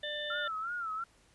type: harmonic tone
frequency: 594 Hz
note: D5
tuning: 20 cents sharp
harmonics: 1 / 3 / 5 / 6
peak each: -40 / -40 / -46 / -39 dBFS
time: 0.03-0.48 s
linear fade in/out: 5 ms
type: tone with vibrato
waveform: sine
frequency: 1357 Hz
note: E6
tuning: 50 cents sharp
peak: -34 dBFS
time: 0.3-1.04 s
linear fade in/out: 5 ms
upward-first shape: sine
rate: 2.8 Hz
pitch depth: 110 cents each way
effects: pink hiss -65 dBFS RMS until 1.34 s + resampled to 24000 Hz